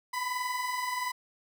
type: tone pair together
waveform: 30% pulse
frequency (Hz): 982 / 1003.2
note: B5 / B5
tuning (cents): -10 / +27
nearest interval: unison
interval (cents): 37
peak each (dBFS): -34 / -29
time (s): 0.13-1.12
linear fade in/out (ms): 10
effects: none